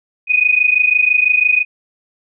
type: tone pair together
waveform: sine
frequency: 2474 / 2500 Hz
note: D#7 / D#7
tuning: -10 / +8 cents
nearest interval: unison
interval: 18 cents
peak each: -13 dBFS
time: 0.27-1.65 s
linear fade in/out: 50 ms
effects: none